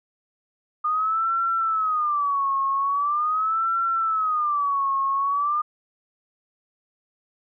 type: tone with vibrato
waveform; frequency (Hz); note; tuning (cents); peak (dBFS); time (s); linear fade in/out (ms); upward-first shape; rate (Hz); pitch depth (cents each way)
sine; 1215; D#6; -42; -20; 0.84-5.62; 10; sine; 0.42; 190
effects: none